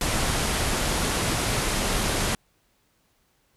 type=low-pass noise; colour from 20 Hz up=pink; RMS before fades=-25 dBFS; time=0.01-2.35 s; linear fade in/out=2 ms; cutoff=12000 Hz; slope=96 dB/octave; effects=pink hiss -67 dBFS RMS until 3.56 s